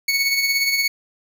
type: tone with tremolo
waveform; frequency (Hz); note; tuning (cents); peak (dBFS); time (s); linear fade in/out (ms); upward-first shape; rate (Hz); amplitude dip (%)
25% pulse; 2217; C#7; 0; -12; 0.08-0.88; 5; sine; 17; 45
effects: none